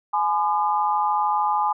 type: tone cluster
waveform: sine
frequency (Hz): 841 / 1014 / 1207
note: G#5 / B5 / D6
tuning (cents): +22 / +45 / +47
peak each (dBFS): -21 / -24 / -26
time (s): 0.13-1.73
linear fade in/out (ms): 10
effects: none